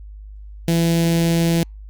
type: tone with notch filter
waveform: sawtooth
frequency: 167.2 Hz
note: E3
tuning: 25 cents sharp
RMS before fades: -17 dBFS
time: 0.68-1.63 s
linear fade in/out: 0 ms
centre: 1200 Hz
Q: 0.71
effects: added 51 Hz sine -34 dBFS peak until 1.89 s + Opus 48 kbps